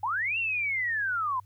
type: linear two-way sweep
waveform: sine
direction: up then down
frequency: 795 to 2780 to 975 Hz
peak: -26 dBFS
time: 0.03-1.4 s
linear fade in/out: 5 ms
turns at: 0.38 s
effects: added 99 Hz sine -52 dBFS peak until 1.45 s + white hiss -71 dBFS RMS until 1.45 s